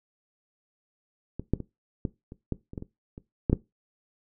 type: clicks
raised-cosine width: 3 ms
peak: -20 / -9 / -22 / -15 / -28 / -15 / -27 / -21 / -25 / -28 / -9 / -7 dBFS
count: 12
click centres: 1.396 / 1.536 / 1.603 / 2.052 / 2.321 / 2.523 / 2.734 / 2.778 / 2.824 / 3.179 / 3.498 / 3.53 s
effects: noise-tail reverb RT60 0.2 s tail -18 dB re dry